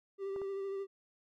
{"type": "tone with vibrato", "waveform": "triangle", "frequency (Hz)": 392, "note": "G4", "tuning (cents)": 0, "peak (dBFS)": -34, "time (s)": [0.18, 0.87], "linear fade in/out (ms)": 50, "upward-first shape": "sine", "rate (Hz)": 13, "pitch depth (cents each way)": 21}
{"type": "clicks", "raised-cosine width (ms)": 1, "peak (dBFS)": -35, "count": 2, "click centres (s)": [0.362, 0.417]}
{"effects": []}